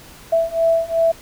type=beating tone pair; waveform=sine; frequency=659.3 / 662 Hz; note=E5 / E5; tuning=0 / +7 cents; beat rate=2.7 Hz; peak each=-18 / -17 dBFS; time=0.32-1.12 s; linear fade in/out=10 ms; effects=pink hiss -42 dBFS RMS until 1.21 s